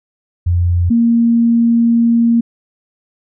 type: tone pair in turn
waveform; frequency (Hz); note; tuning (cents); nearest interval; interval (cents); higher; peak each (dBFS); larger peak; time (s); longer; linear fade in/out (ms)
sine; 87.4 / 232.9; F2 / A#3; +2 / -1; octave + perfect fourth; 1697; second; -10 / -8; second; 0.46-0.9 / 0.9-2.41; second; 10
effects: none

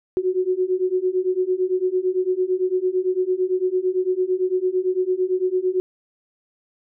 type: beating tone pair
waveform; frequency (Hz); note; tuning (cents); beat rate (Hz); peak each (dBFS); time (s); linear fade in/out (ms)
sine; 364.3 / 373.2; F#4 / F#4; -27 / +15; 8.9; -22 / -21; 0.17-5.8; 0
effects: none

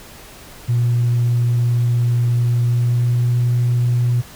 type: tone with pitch glide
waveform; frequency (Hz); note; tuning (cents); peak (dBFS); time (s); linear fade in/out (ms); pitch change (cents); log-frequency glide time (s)
sine; 120 to 121.39; B2 to B2; -49 to -29; -12; 0.68-4.22; 20; +20; 2.54-3.31
effects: tanh soft clip ceiling -10 dBFS + pink hiss -40 dBFS RMS until 4.35 s

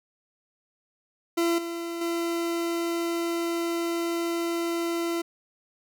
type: tone with level steps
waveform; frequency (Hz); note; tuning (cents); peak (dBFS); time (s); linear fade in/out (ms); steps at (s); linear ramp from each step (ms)
40% pulse; 338.4; E4; +45; -21 / -30 / -25; 1.37-5.22; 10; 1.58 / 2.01; 5
effects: none

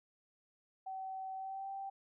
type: tone with pitch glide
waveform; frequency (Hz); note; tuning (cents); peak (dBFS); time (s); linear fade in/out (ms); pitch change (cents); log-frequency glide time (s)
sine; 763 to 781.3; G5 to G5; -47 to -6; -40; 0.86-1.9; 10; +41; 1.35-1.69
effects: none

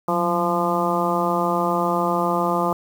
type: harmonic tone with a mistuned harmonic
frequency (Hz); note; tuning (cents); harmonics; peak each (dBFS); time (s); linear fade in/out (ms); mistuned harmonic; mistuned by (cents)
172.8; F3; -18; 1 / 2 / 3 / 4 / 5 / 6 / 7; -26 / -26 / -26 / -26 / -26 / -26 / -26; 0.08-2.73; 2; 1; +73
effects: 7-bit

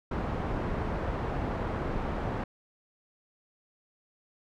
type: low-pass noise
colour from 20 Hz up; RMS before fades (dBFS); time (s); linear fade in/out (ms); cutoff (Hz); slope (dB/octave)
pink; -32; 0.11-2.44; 5; 1200; 12
effects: none

